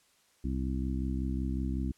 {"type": "harmonic tone", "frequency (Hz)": 65.41, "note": "C2", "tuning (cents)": 0, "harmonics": [1, 2, 3, 4, 5], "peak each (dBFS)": [-32, -39, -37, -37, -42], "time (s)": [0.44, 1.92], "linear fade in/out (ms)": 5, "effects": ["white hiss -67 dBFS RMS until 1.97 s", "low-pass 10000 Hz 12 dB/octave"]}